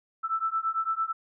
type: beating tone pair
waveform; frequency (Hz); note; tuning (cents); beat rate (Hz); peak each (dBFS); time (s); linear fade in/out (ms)
sine; 1318.5 / 1327.4; E6 / E6; 0 / +12; 8.9; -29; 0.23-1.13; 20
effects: none